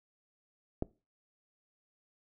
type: clicks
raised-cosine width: 2 ms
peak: -18 / -30 dBFS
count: 2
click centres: 0.824 / 0.827 s
effects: noise-tail reverb RT60 0.3 s tail -21 dB re dry